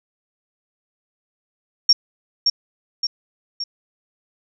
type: tone with echo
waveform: sine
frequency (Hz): 5530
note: F8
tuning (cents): -18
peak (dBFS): -8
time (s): 1.89-1.93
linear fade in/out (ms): 5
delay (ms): 570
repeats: 3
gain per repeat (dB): -5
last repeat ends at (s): 3.64
effects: none